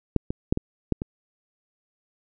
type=clicks; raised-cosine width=3 ms; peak=-6 / -14 / -6 / -13 / -8 / -16 dBFS; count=6; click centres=0.163 / 0.305 / 0.525 / 0.574 / 0.923 / 1.019 s; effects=none